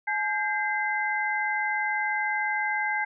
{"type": "tone cluster", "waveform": "sine", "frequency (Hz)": [850, 1590, 2057], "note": ["G#5", "G6", "C7"], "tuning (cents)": [40, 24, -30], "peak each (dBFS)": -29, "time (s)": [0.07, 3.05], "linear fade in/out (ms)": 10, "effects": []}